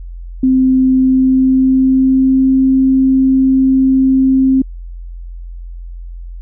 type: tone with pitch glide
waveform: sine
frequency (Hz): 260 to 264.2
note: C4 to C4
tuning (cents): -11 to +17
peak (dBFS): -7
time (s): 0.43-4.62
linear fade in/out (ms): 5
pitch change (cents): +28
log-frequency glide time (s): 0.94-2.53
effects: added 43 Hz sine -25 dBFS peak until 6.41 s